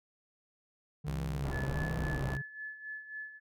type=tone with vibrato; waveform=triangle; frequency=146.5 Hz; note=D3; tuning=4 cents flat; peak=-34 dBFS; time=1.04-2.42 s; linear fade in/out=10 ms; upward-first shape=sine; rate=1.4 Hz; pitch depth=160 cents each way
type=tone with pitch glide; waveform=sawtooth; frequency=67.4 to 63.62 Hz; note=C#2 to C2; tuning=-48 to -48 cents; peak=-32 dBFS; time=1.06-2.38 s; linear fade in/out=20 ms; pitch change=-100 cents; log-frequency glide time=1.27-2.11 s
type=low-pass noise; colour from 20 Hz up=pink; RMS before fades=-39 dBFS; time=1.43-2.36 s; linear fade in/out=20 ms; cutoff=980 Hz; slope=12 dB/octave
type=tone with tremolo; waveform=sine; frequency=1725 Hz; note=A6; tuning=35 cents flat; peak=-38 dBFS; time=1.5-3.4 s; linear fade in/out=50 ms; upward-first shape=sine; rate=3.7 Hz; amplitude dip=70%
effects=none